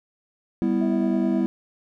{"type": "chord", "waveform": "triangle", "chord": "E minor", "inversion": "first", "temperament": "just", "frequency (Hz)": [197.78, 247.2, 329.6], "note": ["G3", "B3", "E4"], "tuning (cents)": [16, 2, 0], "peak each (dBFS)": -22, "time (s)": [0.62, 1.46], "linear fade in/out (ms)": 0}
{"type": "tone with tremolo", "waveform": "sine", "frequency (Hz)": 650, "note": "E5", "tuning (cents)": -24, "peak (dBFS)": -31, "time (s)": [0.81, 1.41], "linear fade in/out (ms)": 5, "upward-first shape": "triangle", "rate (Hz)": 9.5, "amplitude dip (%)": 55}
{"effects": []}